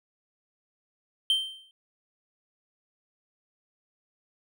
triangle tone with exponential decay, 3128 Hz, G7, 4 cents flat, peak -17 dBFS, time 1.3-1.71 s, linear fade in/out 1 ms, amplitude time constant 87 ms, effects none

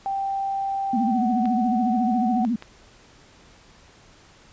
sine tone with pitch glide, 784 to 746.4 Hz, G5 to F#5, 0 to +15 cents, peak -23 dBFS, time 0.06-2.45 s, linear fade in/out 0 ms, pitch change -85 cents, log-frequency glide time 1.09-1.2 s
sine tone with vibrato, 231.2 Hz, A#3, 14 cents flat, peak -20 dBFS, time 0.93-2.56 s, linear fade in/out 5 ms, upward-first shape sine, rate 14 Hz, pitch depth 150 cents each way
clicks, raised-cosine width 0.3 ms, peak -22 dBFS, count 2, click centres 1.456 / 2.624 s
effects pink hiss -52 dBFS RMS until 4.52 s + resampled to 16000 Hz

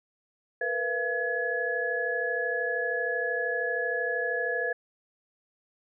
sine tone cluster, 462.1 / 495 / 680 / 1694 Hz, A#4 / B4 / F5 / G#6, -15 / +4 / -46 / +34 cents, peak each -35 / -32 / -35 / -29 dBFS, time 0.61-4.73 s, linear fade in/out 5 ms, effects none

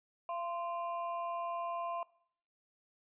triangle ring-modulated tone, 862 Hz, A5, 36 cents flat, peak -31 dBFS, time 0.29-2.03 s, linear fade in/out 2 ms, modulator 178 Hz, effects noise-tail reverb RT60 0.6 s tail -21 dB re dry + resampled to 8000 Hz

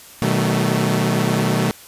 sawtooth chord, B dominant seventh, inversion none, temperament equal with one note detuned, 123.47 / 155.56 / 189.65 / 220 Hz, B2 / D#3 / F#3 / A3, 0 / 0 / +43 / 0 cents, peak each -18 dBFS, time 0.22-1.71 s, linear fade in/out 0 ms, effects white hiss -42 dBFS RMS until 1.87 s + resampled to 32000 Hz

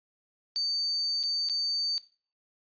sine tone with dropouts, 4581 Hz, D8, 44 cents flat, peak -26 dBFS, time 0.56-1.98 s, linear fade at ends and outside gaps 0 ms, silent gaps 1.23-1.236 / 1.488-1.497 s, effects noise-tail reverb RT60 0.4 s tail -17 dB re dry + resampled to 11025 Hz

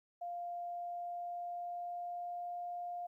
sine tone with pitch glide, 698.5 to 704.2 Hz, F5 to F5, 0 to +14 cents, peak -39 dBFS, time 0.21-3.07 s, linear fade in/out 10 ms, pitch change +14 cents, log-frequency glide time 0.53-2.63 s, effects 13-bit

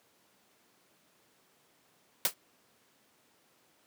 white noise with exponential decay, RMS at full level -22 dBFS, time 2.25-2.34 s, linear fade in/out 1 ms, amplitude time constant 19 ms, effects pink hiss -67 dBFS RMS until 3.86 s + high-pass 200 Hz 12 dB/octave

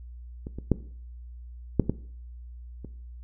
clicks, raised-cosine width 3 ms, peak -23 / -23 / -7 / -6 / -11 / -25 dBFS, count 6, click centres 0.469 / 0.586 / 0.717 / 1.797 / 1.896 / 2.847 s, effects noise-tail reverb RT60 0.5 s tail -17 dB re dry + added 60 Hz sine -40 dBFS peak until 3.23 s

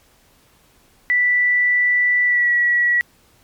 sine tone with pitch glide, 1970 to 1931.7 Hz, B6 to B6, -5 to -39 cents, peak -13 dBFS, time 1.1-3.01 s, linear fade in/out 0 ms, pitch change -34 cents, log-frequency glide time 2.25-2.5 s, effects pink hiss -55 dBFS RMS until 3.43 s + MP3 96 kbps

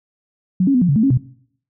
sine tone with pitch steps, 184.1 / 275.3 / 248.9 / 177.8 / 140.8 / 219.3 / 272.6 / 126.6 Hz, F#3 / C#4 / B3 / F3 / C#3 / A3 / C#4 / B2, -8 / -12 / +14 / +31 / +27 / -6 / -29 / +43 cents, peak -11 dBFS, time 0.6-1.176 s, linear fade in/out 5 ms, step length 72 ms, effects noise-tail reverb RT60 0.6 s tail -19 dB re dry

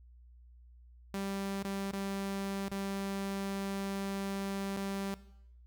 sawtooth tone with dropouts, 196.4 Hz, G3, 4 cents sharp, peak -31 dBFS, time 1.14-5.14 s, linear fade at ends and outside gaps 0 ms, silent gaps 1.626-1.648 / 1.911-1.933 / 2.683-2.716 / 4.764-4.772 s, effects noise-tail reverb RT60 0.8 s tail -18 dB re dry + added 60 Hz sine -54 dBFS peak until 5.66 s

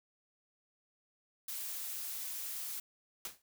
blue noise, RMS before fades -41 dBFS, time 1.48-2.8 s, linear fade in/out 5 ms
white noise with exponential decay, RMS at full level -38 dBFS, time 3.25-3.42 s, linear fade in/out 2 ms, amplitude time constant 35 ms
effects none

